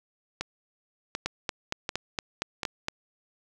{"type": "two click trains", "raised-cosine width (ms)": 0.2, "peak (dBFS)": [-13, -11], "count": [4, 8], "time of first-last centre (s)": [[0.41, 2.632], [1.26, 2.884]], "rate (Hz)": [1.35, 4.31], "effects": []}